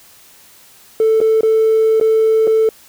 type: tone with dropouts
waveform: triangle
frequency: 441.9 Hz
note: A4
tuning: 7 cents sharp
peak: -6 dBFS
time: 1-2.69 s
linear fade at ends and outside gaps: 2 ms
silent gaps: 1.204-1.213 / 1.409-1.432 / 2-2.011 / 2.471-2.475 s
effects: tanh soft clip ceiling -6 dBFS + white hiss -45 dBFS RMS until 2.88 s